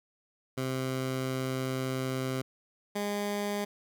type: tone pair in turn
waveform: 15% pulse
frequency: 130.81 / 204.7 Hz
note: C3 / G#3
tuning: 0 / -25 cents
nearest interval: minor sixth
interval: 775 cents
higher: second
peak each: -24 dBFS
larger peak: neither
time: 0.57-2.42 / 2.95-3.65 s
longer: first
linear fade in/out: 10 ms
effects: none